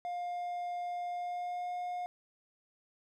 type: tone with pitch glide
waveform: triangle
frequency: 707 to 715.2 Hz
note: F5 to F5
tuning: +21 to +41 cents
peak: -33 dBFS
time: 0.05-2.06 s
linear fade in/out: 0 ms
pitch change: +20 cents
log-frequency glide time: 1.08-1.72 s
effects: none